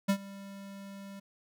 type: tone with ADSR envelope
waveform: square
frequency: 197.4 Hz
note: G3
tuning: 12 cents sharp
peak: -23 dBFS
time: 0.08-1.2 s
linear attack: 16 ms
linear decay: 75 ms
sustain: -21 dB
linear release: 10 ms
effects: none